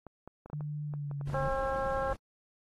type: clicks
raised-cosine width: 1 ms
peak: -32 dBFS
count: 11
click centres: 0.067 / 0.276 / 0.46 / 0.5 / 0.532 / 0.608 / 0.938 / 1.113 / 1.212 / 1.3 / 1.334 s
type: tone with pitch glide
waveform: sine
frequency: 148.7 to 141.41 Hz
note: D3 to C#3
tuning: +22 to +35 cents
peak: -34 dBFS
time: 0.53-1.48 s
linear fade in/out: 2 ms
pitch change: -87 cents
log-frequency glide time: 0.85-1.18 s
type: noise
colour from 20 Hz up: brown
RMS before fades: -40 dBFS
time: 1.27-2.16 s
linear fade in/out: 2 ms
type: harmonic tone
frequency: 268.8 Hz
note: C4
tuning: 47 cents sharp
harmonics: 2 / 3 / 4 / 5 / 6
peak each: -32 / -36 / -38 / -40 / -42 dBFS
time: 1.34-2.13 s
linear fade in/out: 2 ms
effects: AAC 32 kbps